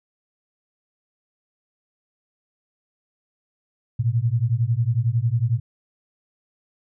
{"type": "beating tone pair", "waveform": "sine", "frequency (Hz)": [111.6, 122.6], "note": ["A2", "B2"], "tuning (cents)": [25, -12], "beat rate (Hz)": 11, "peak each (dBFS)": -21, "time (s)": [3.99, 5.6], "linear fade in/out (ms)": 10, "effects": []}